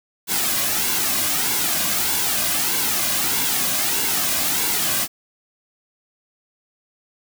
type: noise with flanger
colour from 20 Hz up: white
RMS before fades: -21 dBFS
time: 0.27-5.08 s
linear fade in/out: 50 ms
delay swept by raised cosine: 1.6 to 2.26 ms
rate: 1.6 Hz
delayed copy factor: -0.55
effects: none